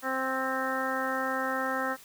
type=harmonic tone; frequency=262.6 Hz; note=C4; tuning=6 cents sharp; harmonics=1 / 2 / 3 / 4 / 5 / 6 / 7; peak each=-36 / -34 / -36 / -37 / -34 / -36 / -36 dBFS; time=0.02-1.97 s; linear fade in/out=50 ms; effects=white hiss -52 dBFS RMS until 2.04 s